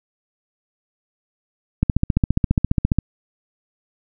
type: click train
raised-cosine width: 5 ms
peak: -3 dBFS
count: 18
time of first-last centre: 1.83-2.986 s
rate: 14.7 Hz
effects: none